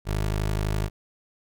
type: tone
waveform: 20% pulse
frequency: 51.91 Hz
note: G#1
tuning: in tune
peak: -19 dBFS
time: 0.05-0.9 s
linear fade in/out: 50 ms
effects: none